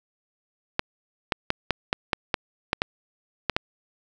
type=clicks; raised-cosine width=0.3 ms; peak=-5 dBFS; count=11; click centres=0.794 / 1.322 / 1.504 / 1.707 / 1.929 / 2.132 / 2.342 / 2.731 / 2.819 / 3.497 / 3.565 s; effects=none